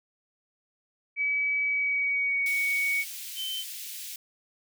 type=tone with pitch glide; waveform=sine; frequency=2284 to 2237 Hz; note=D7 to C#7; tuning=-49 to +15 cents; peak=-24 dBFS; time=1.16-3.05 s; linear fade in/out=50 ms; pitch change=-36 cents; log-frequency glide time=1.62-2.44 s
type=high-pass noise; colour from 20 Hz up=white; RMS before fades=-39 dBFS; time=2.46-4.16 s; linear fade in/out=2 ms; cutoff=2300 Hz; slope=24 dB/octave
type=tone; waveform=sine; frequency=3082 Hz; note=G7; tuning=30 cents flat; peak=-31 dBFS; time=3.35-3.65 s; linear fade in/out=50 ms
effects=none